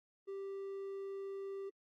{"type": "tone", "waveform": "triangle", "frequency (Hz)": 392, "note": "G4", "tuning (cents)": 0, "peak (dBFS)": -39, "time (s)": [0.27, 1.7], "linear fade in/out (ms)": 20, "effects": ["AAC 48 kbps"]}